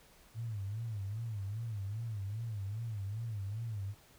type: tone with vibrato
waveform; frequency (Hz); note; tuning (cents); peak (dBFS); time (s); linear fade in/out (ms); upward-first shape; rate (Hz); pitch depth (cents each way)
sine; 106.6; G#2; +46; -36; 0.34-3.95; 50; sine; 2.5; 160
effects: pink hiss -62 dBFS RMS until 4.18 s